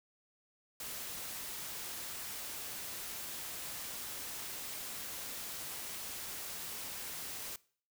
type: noise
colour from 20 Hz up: white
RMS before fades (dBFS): -43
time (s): 0.8-7.56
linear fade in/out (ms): 2
effects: noise-tail reverb RT60 0.5 s tail -22 dB re dry